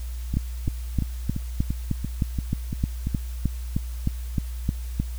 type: two click trains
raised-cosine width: 5 ms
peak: -14 / -10 dBFS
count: 9 / 16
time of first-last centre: 0.34-3.07 / 0.37-5 s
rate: 2.93 / 3.24 Hz
effects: added 60 Hz sine -29 dBFS peak until 5.18 s + white hiss -48 dBFS RMS until 5.18 s